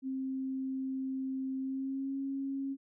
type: tone with pitch glide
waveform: sine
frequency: 264.5 to 272.6 Hz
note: C4 to C#4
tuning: +19 to -29 cents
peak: -33 dBFS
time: 0.02-2.77 s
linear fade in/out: 50 ms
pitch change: +52 cents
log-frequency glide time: 1.59-2.17 s
effects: none